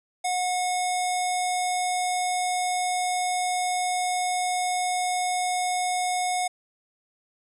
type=tone with low-pass filter; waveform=square; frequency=727 Hz; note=F#5; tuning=31 cents flat; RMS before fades=-26 dBFS; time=0.24-6.48 s; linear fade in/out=10 ms; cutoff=8900 Hz; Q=3.2; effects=none